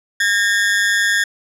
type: ring-modulated tone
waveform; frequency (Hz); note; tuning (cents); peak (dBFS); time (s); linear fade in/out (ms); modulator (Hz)
40% pulse; 1724; A6; -36; -10; 0.2-1.24; 5; 101
effects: low-pass 10000 Hz 12 dB/octave